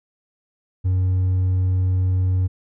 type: tone with hard clipping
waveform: sine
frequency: 92.7 Hz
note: F#2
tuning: 4 cents sharp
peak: -17 dBFS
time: 0.84-2.48 s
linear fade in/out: 20 ms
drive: 2 dB
effects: none